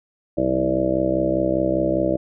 harmonic tone with a mistuned harmonic, 65 Hz, C2, 11 cents flat, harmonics 1 / 2 / 3 / 4 / 5 / 6 / 7 / 8 / 9 / 10, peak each -33 / -31 / -29 / -32 / -22 / -30 / -33 / -28 / -22 / -30 dBFS, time 0.37-2.17 s, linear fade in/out 10 ms, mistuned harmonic 3, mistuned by -15 cents, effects none

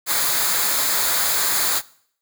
white noise with comb filter, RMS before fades -20 dBFS, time 0.06-1.82 s, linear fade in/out 50 ms, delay 0.35 ms, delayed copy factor -0.6, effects noise-tail reverb RT60 0.6 s tail -21 dB re dry

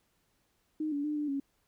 sine tone with pitch steps, 308.9 / 286.3 / 300.1 / 296.1 / 277 Hz, D#4 / D4 / D4 / D4 / C#4, -12 / -44 / +38 / +14 / -1 cents, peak -30 dBFS, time 0.8-1.4 s, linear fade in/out 5 ms, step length 120 ms, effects pink hiss -74 dBFS RMS until 1.67 s

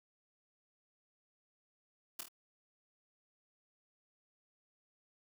white noise with echo, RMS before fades -40 dBFS, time 2.19-2.21 s, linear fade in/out 5 ms, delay 25 ms, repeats 3, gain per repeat -5 dB, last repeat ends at 2.285 s, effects none

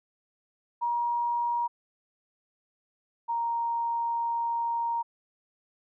sine tone pair in turn, 950 / 933.1 Hz, A#5 / A#5, +33 / +1 cents, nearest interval unison, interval 32 cents, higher first, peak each -25 / -26 dBFS, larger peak first, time 0.81-1.68 / 3.28-5.03 s, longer second, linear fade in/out 20 ms, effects none

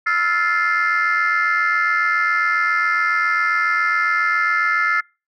sine chord, F major seventh, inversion third, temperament just, 1309.6 / 1396.9 / 1746.1 / 2095 Hz, E6 / F6 / A6 / C7, -12 / 0 / -14 / +2 cents, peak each -20 dBFS, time 0.06-5.01 s, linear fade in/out 10 ms, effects noise-tail reverb RT60 0.3 s tail -26 dB re dry + tanh soft clip ceiling -10 dBFS

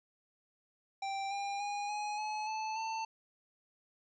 square tone with pitch steps, 784 / 800.9 / 818.2 / 835.9 / 854 / 872.4 / 891.3 Hz, G5 / G5 / G#5 / G#5 / G#5 / A5 / A5, 0 / +37 / -26 / +11 / +48 / -15 / +22 cents, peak -36 dBFS, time 1.02-3.05 s, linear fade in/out 5 ms, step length 290 ms, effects resampled to 16000 Hz

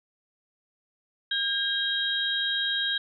sine tone cluster, 1614 / 3224 / 3815 Hz, G#6 / G7 / A#7, -50 / +48 / +39 cents, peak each -29 dBFS, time 1.31-2.98 s, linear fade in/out 5 ms, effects none

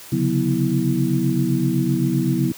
sine tone cluster, 135.1 / 142.9 / 181.3 / 243.4 / 325.3 Hz, C#3 / D3 / F#3 / B3 / E4, -44 / -47 / -35 / -25 / -23 cents, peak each -23 dBFS, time 0.12-2.52 s, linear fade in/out 5 ms, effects white hiss -40 dBFS RMS until 2.57 s + high-pass 80 Hz 12 dB/octave

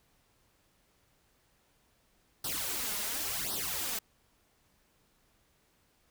white noise with flanger, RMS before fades -35 dBFS, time 2.44-3.99 s, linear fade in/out 5 ms, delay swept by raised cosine 0.21 to 4.91 ms, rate 0.92 Hz, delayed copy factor +0.95, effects pink hiss -70 dBFS RMS until 6.1 s

